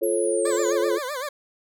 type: chord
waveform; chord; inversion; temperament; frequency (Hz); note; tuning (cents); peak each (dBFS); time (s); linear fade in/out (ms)
sine; F augmented; none; just; 349.2 / 436.5 / 545.7; F4 / A4 / C#5; 0 / -14 / -27; -25 / -24 / -25; 0.01-0.99; 20
type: linear sweep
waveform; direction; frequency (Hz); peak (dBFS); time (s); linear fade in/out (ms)
sine; down; 11420 to 6400; -31; 0.03-0.73; 5
type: tone with vibrato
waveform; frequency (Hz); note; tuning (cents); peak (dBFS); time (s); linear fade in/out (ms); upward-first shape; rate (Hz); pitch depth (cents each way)
20% pulse; 547; C#5; -23; -23; 0.45-1.29; 5; sine; 7.8; 170
effects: none